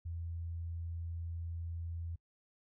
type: tone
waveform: sine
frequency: 84 Hz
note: E2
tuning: 33 cents sharp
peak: -38 dBFS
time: 0.05-2.16 s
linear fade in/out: 10 ms
effects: noise-tail reverb RT60 0.1 s tail -25 dB re dry